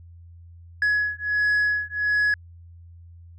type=beating tone pair; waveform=sine; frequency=1683 / 1684.4 Hz; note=G#6 / G#6; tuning=+23 / +24 cents; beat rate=1.4 Hz; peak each=-21 dBFS; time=0.82-2.34 s; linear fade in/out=2 ms; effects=tanh soft clip ceiling -17 dBFS + added 85 Hz sine -43 dBFS peak until 3.38 s